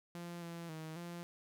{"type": "tone with pitch steps", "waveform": "sawtooth", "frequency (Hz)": [172.5, 169.2, 158.5, 172.5], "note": ["F3", "E3", "D#3", "F3"], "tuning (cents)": [-21, 45, 32, -21], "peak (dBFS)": -40, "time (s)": [0.15, 1.23], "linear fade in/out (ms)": 0, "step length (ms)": 270, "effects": []}